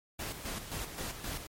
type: noise with tremolo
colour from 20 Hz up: pink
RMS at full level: -38 dBFS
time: 0.19-1.47 s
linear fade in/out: 5 ms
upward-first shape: square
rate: 3.8 Hz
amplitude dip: 55%
effects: MP3 64 kbps